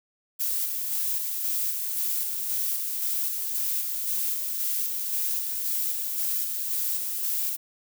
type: noise with tremolo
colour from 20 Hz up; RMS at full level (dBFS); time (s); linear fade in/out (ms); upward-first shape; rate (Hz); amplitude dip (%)
violet; -27; 0.39-7.57; 20; square; 1.9; 30
effects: none